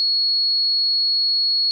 sine tone, 4343 Hz, C#8, 36 cents flat, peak -16 dBFS, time 0-1.71 s, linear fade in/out 0 ms, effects none

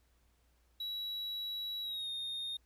triangle tone with pitch glide, 3900 to 3685 Hz, B7 to A#7, -23 to -21 cents, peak -36 dBFS, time 0.8-2.57 s, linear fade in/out 5 ms, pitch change -98 cents, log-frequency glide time 1.82-2.09 s, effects added 60 Hz sine -69 dBFS peak until 2.65 s + pink hiss -75 dBFS RMS until 2.65 s

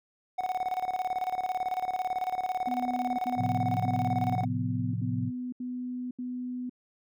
triangle tone with tremolo, 740 Hz, F#5, in tune, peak -24 dBFS, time 0.38-4.45 s, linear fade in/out 10 ms, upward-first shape square, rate 18 Hz, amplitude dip 75%
sine tone bursts, 249.3 Hz, B3, 16 cents sharp, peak -32 dBFS, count 7, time 2.67-6.696 s, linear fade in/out 5 ms, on 510 ms, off 76 ms
sine chord, F major, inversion first, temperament equal, 110 / 130.81 / 174.61 Hz, A2 / C3 / F3, 0 / 0 / 0 cents, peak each -31 / -34 / -35 dBFS, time 3.36-5.32 s, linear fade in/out 50 ms
effects none

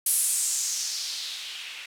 violet noise with low-pass filter sweep, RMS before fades -29 dBFS, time 0.06-1.86 s, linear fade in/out 5 ms, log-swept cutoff 11000 to 2400 Hz, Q 2.6, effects none

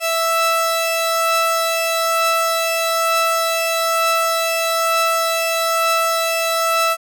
sawtooth tone pair together, 659.3 / 1319.7 Hz, E5 / E6, 0 / +2 cents, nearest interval octave, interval 1202 cents, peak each -15 dBFS, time 0-6.97 s, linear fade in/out 50 ms, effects none

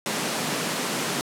pink high-pass noise, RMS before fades -27 dBFS, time 0.06-1.21 s, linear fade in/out 0 ms, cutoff 140 Hz, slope 48 dB/octave, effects low-pass 11000 Hz 12 dB/octave

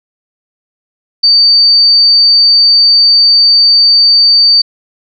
sine tone, 4600 Hz, D8, 37 cents flat, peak -3 dBFS, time 1.23-4.62 s, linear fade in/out 10 ms, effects none

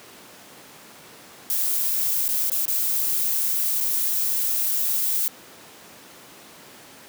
violet noise with dropouts, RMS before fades -23 dBFS, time 1.5-5.28 s, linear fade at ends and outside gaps 0 ms, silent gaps 2.28-2.289 / 2.498-2.518 / 2.655-2.68 / 3.804-3.809 s, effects pink hiss -45 dBFS RMS until 7.08 s + high-pass 200 Hz 12 dB/octave

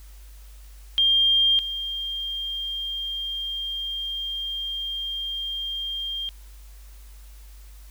sine tone pair in turn, 3200 / 3200 Hz, G7 / G7, +35 / +35 cents, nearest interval unison, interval 0 cents, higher neither, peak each -16 / -27 dBFS, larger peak first, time 0.98-1.59 / 1.59-6.29 s, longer second, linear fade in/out 0 ms, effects added 50 Hz sine -42 dBFS peak until 7.9 s + white hiss -55 dBFS RMS until 7.9 s

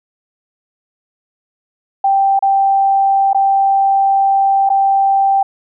sine tone with dropouts, 784 Hz, G5, in tune, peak -9 dBFS, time 2.04-5.43 s, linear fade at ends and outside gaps 5 ms, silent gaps 2.392-2.424 / 3.332-3.346 / 4.692-4.7 s, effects none

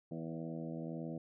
harmonic tone with a mistuned harmonic, 81.6 Hz, E2, 17 cents flat, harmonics 2 / 3 / 4 / 5 / 6 / 7 / 8 / 9, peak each -43 / -45 / -46 / -60 / -50 / -52 / -53 / -61 dBFS, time 0.11-1.18 s, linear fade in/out 5 ms, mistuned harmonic 8, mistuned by +17 cents, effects none

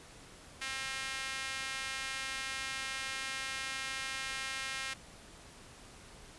sawtooth tone with high-pass filter, 266.7 Hz, C4, 33 cents sharp, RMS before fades -39 dBFS, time 0.61-4.94 s, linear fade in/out 10 ms, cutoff 1900 Hz, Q 1.4, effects pink hiss -54 dBFS RMS until 6.38 s + resampled to 24000 Hz

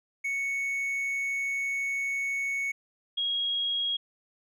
triangle / sine tone pair in turn, 2217 / 3289 Hz, C#7 / G#7, 0 / -18 cents, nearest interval perfect fifth, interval 682 cents, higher second, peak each -26 dBFS, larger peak neither, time 0.24-2.72 / 3.17-3.97 s, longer first, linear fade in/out 10 ms, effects none

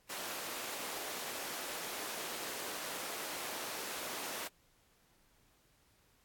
pink high-pass noise, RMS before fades -42 dBFS, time 0.09-4.48 s, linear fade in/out 10 ms, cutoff 410 Hz, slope 12 dB/octave, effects pink hiss -70 dBFS RMS until 6.24 s + AAC 64 kbps

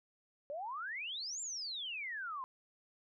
sine exponential two-way sweep, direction up then down, 552 to 7459 to 1005 Hz, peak -39 dBFS, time 0.5-2.44 s, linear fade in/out 0 ms, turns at 1.41 s, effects none

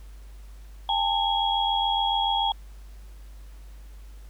sine tone cluster, 805 / 892 / 3312 Hz, G5 / A5 / G#7, +46 / +23 / -5 cents, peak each -26 dBFS, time 0.89-2.52 s, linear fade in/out 2 ms, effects added 50 Hz sine -41 dBFS peak until 4.29 s + pink hiss -58 dBFS RMS until 4.29 s

